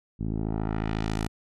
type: tone with low-pass filter sweep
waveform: 10% pulse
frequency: 54 Hz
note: A1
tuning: 32 cents flat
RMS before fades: -29 dBFS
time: 0.19-1.28 s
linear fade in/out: 20 ms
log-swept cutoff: 210 to 12000 Hz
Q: 0.89
effects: none